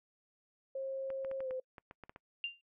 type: tone with pitch glide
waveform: sine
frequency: 536 to 516.2 Hz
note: C5 to C5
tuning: +42 to -23 cents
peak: -36 dBFS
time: 0.75-1.6 s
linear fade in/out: 5 ms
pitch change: -65 cents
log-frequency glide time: 1.4-1.49 s
type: clicks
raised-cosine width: 0.5 ms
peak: -34 dBFS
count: 10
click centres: 1.103 / 1.248 / 1.314 / 1.405 / 1.509 / 1.782 / 1.911 / 2.037 / 2.095 / 2.161 s
type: tone with exponential decay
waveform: sine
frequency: 2787 Hz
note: F7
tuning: 4 cents flat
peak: -31 dBFS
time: 2.44-2.61 s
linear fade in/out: 1 ms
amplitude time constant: 35 ms
effects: noise-tail reverb RT60 0.1 s tail -26 dB re dry